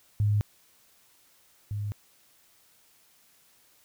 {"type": "tone pair in turn", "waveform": "sine", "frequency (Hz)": [104, 103.28], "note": ["G#2", "G#2"], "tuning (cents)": [3, -9], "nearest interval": "unison", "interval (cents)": 12, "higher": "first", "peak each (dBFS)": [-21, -29], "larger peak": "first", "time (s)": [[0.2, 0.41], [1.71, 1.92]], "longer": "neither", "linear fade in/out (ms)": 0, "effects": ["white hiss -62 dBFS RMS until 3.84 s"]}